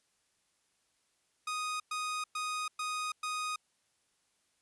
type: tone bursts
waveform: sawtooth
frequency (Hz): 1244.5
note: D#6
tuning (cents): 0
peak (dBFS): -30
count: 5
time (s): 1.47-3.56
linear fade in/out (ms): 5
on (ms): 330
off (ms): 110
effects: white hiss -75 dBFS RMS until 4.61 s + resampled to 24000 Hz